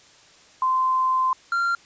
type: tone pair in turn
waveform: sine / triangle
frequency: 1036 / 1382.9 Hz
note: C6 / F6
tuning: -17 / -17 cents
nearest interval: perfect fourth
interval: 500 cents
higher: second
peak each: -18 dBFS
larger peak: neither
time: 0.62-1.33 / 1.52-1.75 s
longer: first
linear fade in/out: 2 ms
effects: white hiss -52 dBFS RMS until 1.85 s + resampled to 16000 Hz

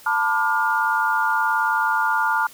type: chord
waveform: sine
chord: B half-diminished seventh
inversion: third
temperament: just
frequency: 889 / 987.8 / 1185.3 / 1422.4 Hz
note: A5 / B5 / D6 / F6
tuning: +18 / 0 / +16 / +31 cents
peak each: -22 / -26 / -26 / -21 dBFS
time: 0.06-2.47 s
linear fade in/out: 5 ms
effects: white hiss -46 dBFS RMS until 2.53 s

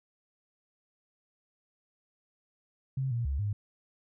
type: tone with pitch steps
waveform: sine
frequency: 133.2 / 118.2 / 68.9 / 103.1 Hz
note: C3 / A#2 / C#2 / G#2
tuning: +31 / +24 / -10 / -12 cents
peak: -28 dBFS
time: 2.97-3.53 s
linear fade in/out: 5 ms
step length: 140 ms
effects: none

